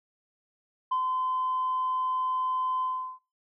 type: tone with ADSR envelope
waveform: sine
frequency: 1026 Hz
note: C6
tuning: 34 cents flat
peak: -22 dBFS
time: 0.91-3.19 s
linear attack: 10 ms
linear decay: 87 ms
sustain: -3 dB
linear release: 370 ms
effects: noise-tail reverb RT60 0.3 s tail -22 dB re dry + tanh soft clip ceiling -21 dBFS